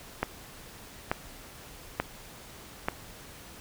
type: click train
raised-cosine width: 0.5 ms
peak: -11 dBFS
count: 4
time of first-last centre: 0.23-2.885 s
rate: 1.13 Hz
effects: pink hiss -48 dBFS RMS until 3.6 s